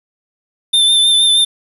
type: tone with vibrato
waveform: square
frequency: 3565 Hz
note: A7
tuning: 22 cents sharp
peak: -9 dBFS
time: 0.73-1.45 s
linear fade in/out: 10 ms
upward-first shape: triangle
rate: 6.4 Hz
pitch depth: 34 cents each way
effects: resampled to 32000 Hz + 7-bit